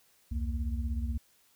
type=tone cluster; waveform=sine; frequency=64.5 / 80.9 / 231.1 Hz; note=C2 / E2 / A#3; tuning=-24 / -32 / -15 cents; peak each=-31 / -36 / -40 dBFS; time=0.31-1.18 s; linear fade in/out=10 ms; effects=white hiss -66 dBFS RMS until 1.55 s